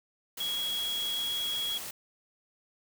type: tone in noise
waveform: sine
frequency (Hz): 3322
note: G#7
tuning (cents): 0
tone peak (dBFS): -30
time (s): 0.4-1.78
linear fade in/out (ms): 5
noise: white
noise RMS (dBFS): -40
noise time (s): 0.37-1.91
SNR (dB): +7
effects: none